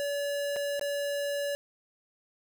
square tone with dropouts, 571 Hz, D5, 49 cents flat, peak -30 dBFS, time 0-1.55 s, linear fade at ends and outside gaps 0 ms, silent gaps 0.561-0.565 / 0.795-0.812 s, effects none

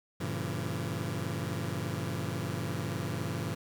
sawtooth chord, G diminished seventh, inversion none, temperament just, 98 / 117.6 / 141.12 / 169.34 Hz, G2 / Bb2 / Db3 / Fb3, 0 / +16 / +31 / +47 cents, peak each -34 dBFS, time 0.2-3.55 s, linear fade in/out 10 ms, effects 10-bit

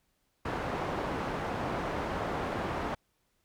white low-pass noise, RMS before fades -34 dBFS, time 0.45-2.95 s, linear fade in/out 5 ms, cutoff 960 Hz, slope 12 dB/octave, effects pink hiss -75 dBFS RMS until 3.44 s

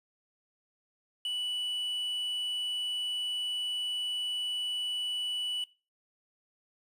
triangle tone with quantisation, 2960 Hz, F#7, in tune, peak -29 dBFS, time 1.25-5.64 s, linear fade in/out 2 ms, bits 9, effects noise-tail reverb RT60 0.3 s tail -19 dB re dry + resampled to 32000 Hz

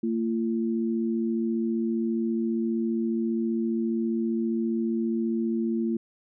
sine tone pair together, 227 / 341.9 Hz, A#3 / F4, -46 / -37 cents, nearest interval perfect fifth, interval 709 cents, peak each -25 / -29 dBFS, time 0.03-5.97 s, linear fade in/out 5 ms, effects none

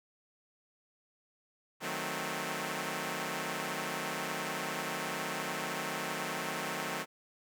5% pulse chord, D# diminished seventh, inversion none, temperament equal, 155.56 / 185 / 220 / 261.6 Hz, D#3 / F#3 / A3 / C4, 0 / 0 / 0 / 0 cents, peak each -29 dBFS, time 1.8-7.06 s, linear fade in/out 50 ms, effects none

